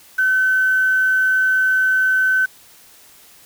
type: tone with quantisation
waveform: sine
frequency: 1523 Hz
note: F#6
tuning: 50 cents sharp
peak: -13 dBFS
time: 0.18-2.46 s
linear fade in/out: 10 ms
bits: 6
effects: white hiss -47 dBFS RMS until 3.45 s